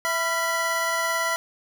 square tone cluster, 661 / 995 / 1372 / 1965 Hz, E5 / B5 / F6 / B6, +5 / +13 / -31 / -9 cents, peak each -30 / -30 / -29 / -28 dBFS, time 0.05-1.36 s, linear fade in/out 0 ms, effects none

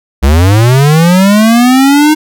square linear sweep, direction up, 63.4 to 311.1 Hz, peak -4 dBFS, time 0.22-2.15 s, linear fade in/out 20 ms, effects none

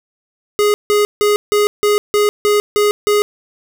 square tone bursts, 415.3 Hz, G#4, in tune, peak -11 dBFS, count 9, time 0.59-3.22 s, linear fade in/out 0 ms, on 150 ms, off 160 ms, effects none

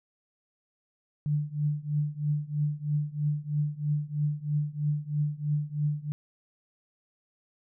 sine tone with tremolo, 148.4 Hz, D3, 18 cents sharp, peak -22 dBFS, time 1.26-6.12 s, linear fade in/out 0 ms, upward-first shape triangle, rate 3.1 Hz, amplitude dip 95%, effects none

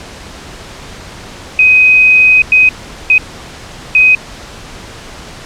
sine tone bursts at uneven times, 2514 Hz, D#7, 17 cents sharp, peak -3 dBFS, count 4, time 1.59-2.42 / 2.52-2.69 / 3.1-3.18 / 3.95-4.15 s, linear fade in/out 2 ms, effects pink hiss -30 dBFS RMS until 5.45 s + low-pass 7000 Hz 12 dB/octave

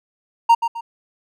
triangle tone with echo, 927 Hz, A#5, 10 cents flat, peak -6 dBFS, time 0.49-0.55 s, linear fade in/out 10 ms, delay 130 ms, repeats 2, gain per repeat -9 dB, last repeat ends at 0.81 s, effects none

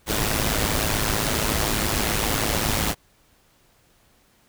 pink noise with amplitude modulation, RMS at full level -20 dBFS, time 0.06-2.95 s, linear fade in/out 50 ms, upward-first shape sine, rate 107 Hz, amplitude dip 70%, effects pink hiss -60 dBFS RMS until 4.48 s

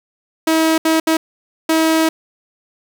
sawtooth tone bursts at uneven times, 321 Hz, E4, 46 cents flat, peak -8 dBFS, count 4, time 0.47-0.78 / 0.85-1 / 1.07-1.17 / 1.69-2.09 s, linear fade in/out 5 ms, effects 8-bit

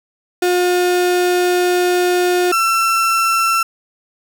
35% pulse tone pair in turn, 358 / 1343.1 Hz, F4 / E6, +43 / +32 cents, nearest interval octave + major seventh, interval 2289 cents, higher second, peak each -11 dBFS, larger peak neither, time 0.42-2.52 / 2.52-3.63 s, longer first, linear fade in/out 5 ms, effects none

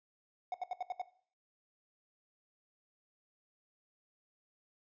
triangle tone bursts, 733 Hz, F#5, 16 cents flat, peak -32 dBFS, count 6, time 0.52-1.017 s, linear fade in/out 2 ms, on 22 ms, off 73 ms, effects noise-tail reverb RT60 0.5 s tail -17 dB re dry + resampled to 16000 Hz

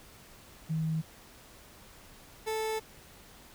sine / 30% pulse tone pair in turn, 159.3 / 438.8 Hz, D#3 / A4, +41 / -5 cents, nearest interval octave + tritone, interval 1754 cents, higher second, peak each -28 dBFS, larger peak neither, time 0.69-1.02 / 2.46-2.8 s, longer second, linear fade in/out 20 ms, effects pink hiss -54 dBFS RMS until 3.54 s

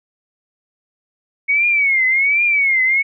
sine tone with vibrato, 2217 Hz, C#7, in tune, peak -12 dBFS, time 1.48-3.03 s, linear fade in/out 20 ms, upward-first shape triangle, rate 1.3 Hz, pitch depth 160 cents each way, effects none

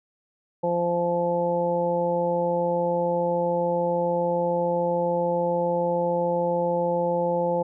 harmonic tone, 173.1 Hz, F3, 15 cents flat, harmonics 1 / 2 / 3 / 4 / 5, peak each -30 / -32 / -23 / -36 / -28 dBFS, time 0.63-7.63 s, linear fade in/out 10 ms, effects none

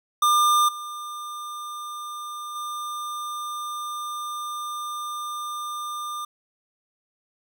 square tone with level steps, 1200 Hz, D6, 37 cents sharp, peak -17 / -33 / -30 dBFS, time 0.22-6.25 s, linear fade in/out 5 ms, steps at 0.68 / 2.55 s, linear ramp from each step 10 ms, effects none

